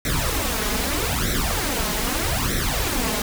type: noise with flanger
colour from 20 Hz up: pink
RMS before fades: -23 dBFS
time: 0.05-3.22 s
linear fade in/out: 2 ms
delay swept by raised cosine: 0.51 to 4.81 ms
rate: 0.8 Hz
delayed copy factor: +0.8
effects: none